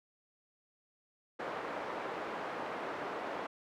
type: band-pass noise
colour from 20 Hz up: pink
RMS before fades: -40 dBFS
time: 1.39-3.47 s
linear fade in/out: 10 ms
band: 430 to 1400 Hz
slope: 12 dB/octave
effects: none